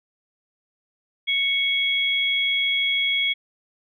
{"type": "tone pair together", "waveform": "sine", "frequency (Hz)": [2217, 3322], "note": ["C#7", "G#7"], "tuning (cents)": [0, 0], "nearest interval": "perfect fifth", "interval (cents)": 700, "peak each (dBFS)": -22, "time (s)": [1.27, 3.34], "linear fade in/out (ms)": 20, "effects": []}